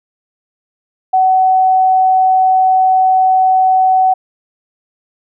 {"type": "tone", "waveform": "sine", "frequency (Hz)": 752, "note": "F#5", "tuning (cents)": 28, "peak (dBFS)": -7, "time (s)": [1.13, 4.14], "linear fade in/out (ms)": 10, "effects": []}